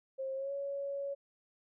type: tone with pitch glide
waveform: sine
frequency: 533 to 558.9 Hz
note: C5 to C#5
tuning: +32 to +14 cents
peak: -35 dBFS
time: 0.18-1.15 s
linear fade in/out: 20 ms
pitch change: +82 cents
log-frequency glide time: 0.35-0.52 s
effects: none